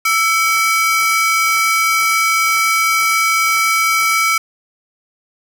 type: ring-modulated tone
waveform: 45% pulse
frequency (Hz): 1799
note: A6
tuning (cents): +38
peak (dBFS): -9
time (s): 0.05-4.38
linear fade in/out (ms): 5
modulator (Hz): 474
effects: none